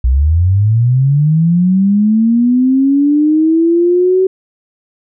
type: linear sweep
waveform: sine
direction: up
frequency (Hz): 58.9 to 379.9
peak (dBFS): -7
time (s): 0.04-4.27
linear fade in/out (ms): 5
effects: none